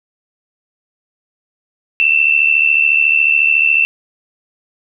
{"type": "tone pair together", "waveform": "sine", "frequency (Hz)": [2637, 2711], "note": ["E7", "E7"], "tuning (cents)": [0, 48], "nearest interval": "unison", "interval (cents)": 48, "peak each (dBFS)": -12, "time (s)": [2, 3.85], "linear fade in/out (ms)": 0, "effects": []}